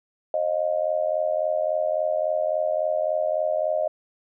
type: tone with amplitude modulation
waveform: sine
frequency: 620 Hz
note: D#5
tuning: 6 cents flat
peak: -17 dBFS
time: 0.34-3.88 s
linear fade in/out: 2 ms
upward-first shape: sine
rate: 83.6 Hz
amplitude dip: 90%
effects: none